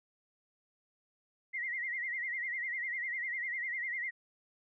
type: tone with vibrato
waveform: sine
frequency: 2004 Hz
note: B6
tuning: 25 cents sharp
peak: -34 dBFS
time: 1.53-4.11 s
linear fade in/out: 20 ms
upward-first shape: sine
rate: 10 Hz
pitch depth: 110 cents each way
effects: none